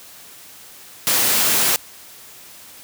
white high-pass noise, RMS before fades -17 dBFS, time 1.07-1.76 s, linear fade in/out 0 ms, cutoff 110 Hz, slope 24 dB/octave, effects white hiss -42 dBFS RMS until 2.83 s + high-pass 60 Hz 12 dB/octave

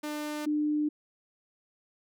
sawtooth / sine tone pair in turn, 299.7 / 299.7 Hz, D4 / D4, +35 / +35 cents, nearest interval unison, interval 0 cents, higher neither, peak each -29 / -25 dBFS, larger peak second, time 0.03-0.46 / 0.46-0.89 s, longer neither, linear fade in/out 10 ms, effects none

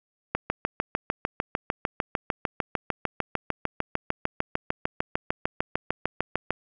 click train, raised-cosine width 0.5 ms, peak -9 dBFS, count 42, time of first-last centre 0.35-6.506 s, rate 6.66 Hz, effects none

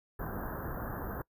pink band-stop noise, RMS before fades -38 dBFS, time 0.19-1.22 s, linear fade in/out 5 ms, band 1700 to 13000 Hz, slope 96 dB/octave, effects noise-tail reverb RT60 0.1 s tail -23 dB re dry + resampled to 32000 Hz

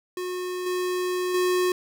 square tone with level steps, 363 Hz, F#4, 33 cents flat, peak -29 / -25 / -21 dBFS, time 0.17-1.72 s, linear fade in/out 2 ms, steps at 0.66 / 1.34 s, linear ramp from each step 5 ms, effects none

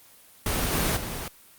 pink noise with level steps, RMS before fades -26 / -24 / -33 dBFS, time 0.46-1.28 s, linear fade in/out 2 ms, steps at 0.72 / 0.96 s, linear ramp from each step 10 ms, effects white hiss -53 dBFS RMS until 1.58 s + Opus 24 kbps

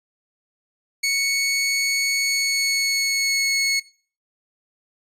20% pulse tone with pitch glide, 2217 to 2194 Hz, C#7 to C#7, 0 to -18 cents, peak -14 dBFS, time 1.03-3.8 s, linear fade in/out 10 ms, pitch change -18 cents, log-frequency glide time 2.19-3.52 s, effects noise-tail reverb RT60 0.4 s tail -19 dB re dry + resampled to 32000 Hz

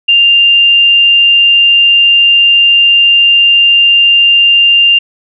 sine tone, 2794 Hz, F7, in tune, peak -3 dBFS, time 0.08-4.99 s, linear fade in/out 10 ms, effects none

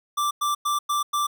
square tone bursts, 1174.7 Hz, D6, in tune, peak -22 dBFS, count 5, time 0.17-1.27 s, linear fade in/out 10 ms, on 140 ms, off 100 ms, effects none

